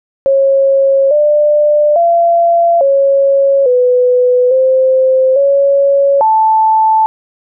sine tone with pitch steps, 545 / 595 / 682 / 551 / 497.6 / 522 / 557 / 878 Hz, C#5 / D5 / F5 / C#5 / B4 / C5 / C#5 / A5, -29 / +22 / -41 / -11 / +13 / -4 / +8 / -4 cents, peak -6 dBFS, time 0.26-7.06 s, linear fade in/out 0 ms, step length 850 ms, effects none

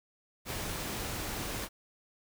pink noise, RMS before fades -37 dBFS, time 0.45-1.69 s, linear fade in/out 50 ms, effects none

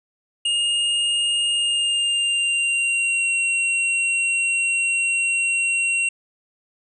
square tone with pitch glide, 2840 to 2740 Hz, F7 to F7, +28 to -34 cents, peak -19 dBFS, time 0.45-6.09 s, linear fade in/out 5 ms, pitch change -62 cents, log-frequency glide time 1.52-3.3 s, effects resampled to 24000 Hz

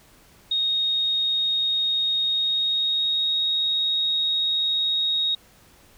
sine tone with pitch glide, 3729 to 3759 Hz, A#7 to A#7, 0 to +14 cents, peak -20 dBFS, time 0.51-5.35 s, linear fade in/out 5 ms, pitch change +14 cents, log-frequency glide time 2.25-3.39 s, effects pink hiss -54 dBFS RMS until 5.97 s

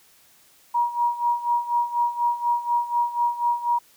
sine tone with tremolo, 954 Hz, A#5, 40 cents sharp, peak -17 dBFS, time 0.74-3.79 s, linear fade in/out 10 ms, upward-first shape sine, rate 4.1 Hz, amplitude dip 80%, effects white hiss -56 dBFS RMS until 3.96 s

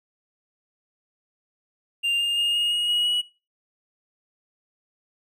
triangle tone with pitch steps, 2794 / 2815 / 2836 / 2858 / 2879 / 2901 / 2923 Hz, F7 / F7 / F7 / F7 / F#7 / F#7 / F#7, 0 / +13 / +26 / +39 / -48 / -35 / -22 cents, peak -19 dBFS, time 2.03-3.22 s, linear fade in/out 20 ms, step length 170 ms, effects noise-tail reverb RT60 0.3 s tail -19 dB re dry

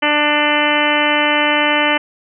harmonic tone with a mistuned harmonic, 296.5 Hz, D4, 17 cents sharp, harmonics 1 / 2 / 3 / 4 / 5 / 6 / 7 / 8 / 9 / 10, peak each -21 / -20 / -20 / -23 / -23 / -21 / -20 / -23 / -24 / -21 dBFS, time 0.02-1.98 s, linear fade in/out 10 ms, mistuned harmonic 10, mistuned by +17 cents, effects none

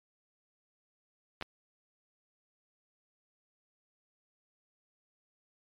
clicks, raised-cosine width 0.3 ms, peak -21 dBFS, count 2, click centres 1.412 / 1.424 s, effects MP3 96 kbps

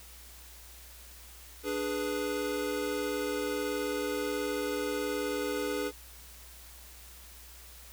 square chord, G# diminished, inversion second, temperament equal, 293.7 / 415.3 / 493.9 Hz, D4 / G#4 / B4, 0 / 0 / 0 cents, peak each -37 / -35 / -36 dBFS, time 1.63-5.92 s, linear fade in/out 50 ms, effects added 60 Hz sine -52 dBFS peak until 7.92 s + white hiss -52 dBFS RMS until 7.92 s

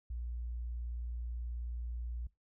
sine tone, 59.3 Hz, A#1, 30 cents sharp, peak -37 dBFS, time 0.1-2.27 s, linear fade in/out 5 ms, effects noise-tail reverb RT60 0.2 s tail -21 dB re dry

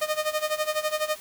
sawtooth tone with tremolo, 614 Hz, D#5, 23 cents flat, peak -18 dBFS, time 0.01-1.16 s, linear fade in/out 10 ms, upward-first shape sine, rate 12 Hz, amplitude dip 85%, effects white hiss -45 dBFS RMS until 1.2 s

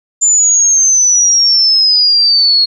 sine exponential sweep, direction down, 7160 to 4293 Hz, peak -6 dBFS, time 0.21-2.66 s, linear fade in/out 20 ms, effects none

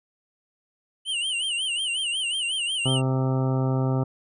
square tone with vibrato, 2960 Hz, F#7, in tune, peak -25 dBFS, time 1.05-3.02 s, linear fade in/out 50 ms, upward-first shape sine, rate 5.5 Hz, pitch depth 130 cents each way
harmonic tone, 131.2 Hz, C3, 5 cents sharp, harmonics 1 / 2 / 3 / 4 / 5 / 6 / 7 / 9 / 10, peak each -22 / -28 / -32 / -34 / -36 / -38 / -39 / -41 / -42 dBFS, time 2.85-4.04 s, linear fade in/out 10 ms
effects resampled to 24000 Hz

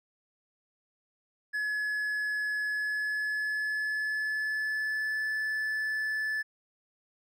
triangle tone with pitch glide, 1700 to 1738.7 Hz, G#6 to A6, +40 to -21 cents, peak -27 dBFS, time 1.53-6.43 s, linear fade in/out 20 ms, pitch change +39 cents, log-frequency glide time 2.62-5.28 s, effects none

